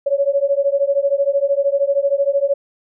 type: beating tone pair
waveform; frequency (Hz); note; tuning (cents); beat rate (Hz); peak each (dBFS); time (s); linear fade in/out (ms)
sine; 553 / 566; C#5 / C#5; -4 / +36; 13; -17; 0.06-2.54; 10
effects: none